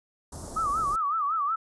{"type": "band-stop noise", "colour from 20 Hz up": "pink", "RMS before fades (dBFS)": -39, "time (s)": [0.32, 0.96], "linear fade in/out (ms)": 5, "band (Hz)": [1100, 5800], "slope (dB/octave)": 24}
{"type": "tone with vibrato", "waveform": "sine", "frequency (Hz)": 1223, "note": "D#6", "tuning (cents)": -30, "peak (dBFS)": -24, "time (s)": [0.56, 1.56], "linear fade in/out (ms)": 10, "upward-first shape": "sine", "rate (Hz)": 5.4, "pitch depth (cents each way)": 150}
{"effects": ["resampled to 24000 Hz"]}